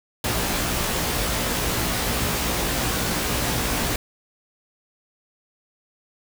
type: noise with comb filter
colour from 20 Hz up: pink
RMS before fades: -24 dBFS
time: 0.24-3.96 s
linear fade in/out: 2 ms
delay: 17 ms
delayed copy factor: +0.8
effects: none